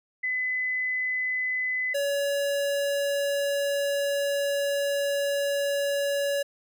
sine / square tone pair in turn, 2014 / 565.2 Hz, B6 / C#5, +33 / +34 cents, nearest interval octave + minor seventh, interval 2199 cents, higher first, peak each -25 dBFS, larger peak neither, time 0.23-1.94 / 1.94-6.43 s, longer second, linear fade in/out 10 ms, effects none

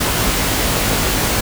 pink noise with comb filter, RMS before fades -17 dBFS, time 0-1.41 s, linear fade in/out 10 ms, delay 19 ms, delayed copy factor +0.65, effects none

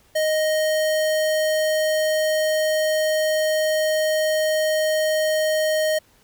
square tone, 622.3 Hz, D#5, in tune, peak -19 dBFS, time 0.15-5.99 s, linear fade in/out 10 ms, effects pink hiss -57 dBFS RMS until 6.23 s

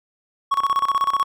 triangle tone with tremolo, 1108.7 Hz, C#6, in tune, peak -13 dBFS, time 0.51-1.24 s, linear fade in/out 10 ms, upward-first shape square, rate 16 Hz, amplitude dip 80%, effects none

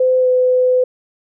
sine tone with pitch glide, 512 to 505.5 Hz, C5 to B4, -38 to +40 cents, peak -10 dBFS, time 0-0.84 s, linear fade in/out 5 ms, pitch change -22 cents, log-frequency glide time 0.19-0.28 s, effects none

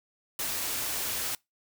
white band-stop noise, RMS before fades -32 dBFS, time 0.39-1.35 s, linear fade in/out 2 ms, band 150 to 210 Hz, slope 96 dB/octave, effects noise-tail reverb RT60 0.2 s tail -25 dB re dry

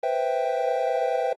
triangle chord, C major seventh, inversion third, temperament equal, 493.9 / 523.3 / 659.3 / 784 Hz, B4 / C5 / E5 / G5, 0 / 0 / 0 / 0 cents, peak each -26 dBFS, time 0.03-1.33 s, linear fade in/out 5 ms, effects AAC 32 kbps

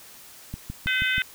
click train, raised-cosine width 5 ms, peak -20 dBFS, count 5, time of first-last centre 0.54-1.181 s, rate 6.24 Hz
harmonic tone, 510 Hz, C5, 44 cents flat, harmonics 3 / 4 / 5 / 6 / 7, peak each -25 / -27 / -29 / -31 / -32 dBFS, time 0.87-1.22 s, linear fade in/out 0 ms
effects white hiss -47 dBFS RMS until 1.34 s

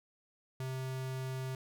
square tone, 130.81 Hz, C3, in tune, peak -37 dBFS, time 0.6-1.55 s, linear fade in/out 2 ms, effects none

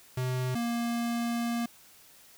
square tone pair in turn, 127.5 / 235.2 Hz, C3 / A#3, -44 / +16 cents, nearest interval major seventh, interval 1060 cents, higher second, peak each -29 / -29 dBFS, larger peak neither, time 0.17-0.55 / 0.55-1.66 s, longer second, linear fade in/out 5 ms, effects white hiss -56 dBFS RMS until 2.37 s

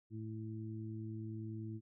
harmonic tone, 109.9 Hz, A2, 2 cents flat, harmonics 1 / 2 / 3, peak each -43 / -48 / -48 dBFS, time 0.1-1.81 s, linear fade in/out 50 ms, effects none

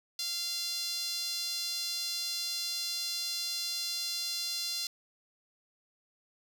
sawtooth tone with high-pass filter, 692 Hz, F5, 16 cents flat, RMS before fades -35 dBFS, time 0.19-4.87 s, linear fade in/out 2 ms, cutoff 4400 Hz, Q 3.5, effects none

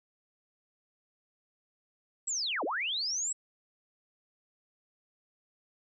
sine linear two-way sweep, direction down then up, 7902 to 254.6 to 7902 Hz, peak -30 dBFS, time 2.27-3.33 s, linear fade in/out 10 ms, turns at 2.64 s, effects none

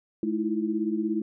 sine tone cluster, 214.1 / 318.9 / 335.8 Hz, A3 / D#4 / E4, -47 / +43 / +32 cents, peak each -29 dBFS, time 0.23-1.22 s, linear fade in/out 2 ms, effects none

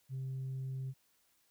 sine tone, 132.2 Hz, C3, 18 cents sharp, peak -35 dBFS, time 0.09-0.94 s, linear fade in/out 50 ms, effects tanh soft clip ceiling -35 dBFS + white hiss -73 dBFS RMS until 1.5 s

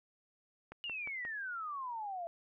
click train, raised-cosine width 0.5 ms, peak -32 dBFS, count 4, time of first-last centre 0.72-1.251 s, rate 5.65 Hz
sine exponential sweep, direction down, 2900 to 664 Hz, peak -38 dBFS, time 0.84-2.27 s, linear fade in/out 0 ms
effects none

